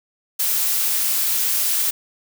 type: noise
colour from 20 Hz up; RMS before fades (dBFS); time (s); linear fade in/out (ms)
blue; -20; 0.39-1.91; 10
effects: none